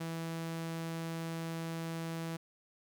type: tone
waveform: sawtooth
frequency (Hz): 164.5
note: E3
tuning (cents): -3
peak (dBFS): -33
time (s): 0-2.37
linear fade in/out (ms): 10
effects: none